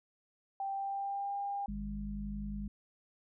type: tone with pitch glide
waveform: sine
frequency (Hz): 784 to 802.3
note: G5 to G5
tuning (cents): 0 to +40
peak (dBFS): -34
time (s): 0.6-1.66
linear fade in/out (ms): 2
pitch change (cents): +40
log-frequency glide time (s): 0.71-1.35
type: harmonic tone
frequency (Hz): 51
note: G#1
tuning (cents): -31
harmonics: 1 / 3 / 4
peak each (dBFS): -40 / -49 / -39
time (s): 1.68-2.68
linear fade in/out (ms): 5
effects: none